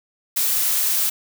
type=noise; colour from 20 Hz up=blue; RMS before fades=-20 dBFS; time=0.36-1.1 s; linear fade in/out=10 ms; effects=none